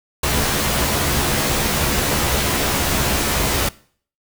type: noise with comb filter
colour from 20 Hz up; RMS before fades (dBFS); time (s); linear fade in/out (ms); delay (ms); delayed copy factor
pink; -19; 0.23-3.69; 5; 14; +0.65
effects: noise-tail reverb RT60 0.5 s tail -21 dB re dry